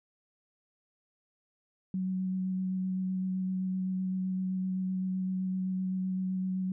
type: tone with vibrato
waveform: sine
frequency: 186.7 Hz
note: F#3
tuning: 16 cents sharp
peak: -29 dBFS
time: 1.94-6.72 s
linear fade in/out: 2 ms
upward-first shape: square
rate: 7.8 Hz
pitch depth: 9 cents each way
effects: none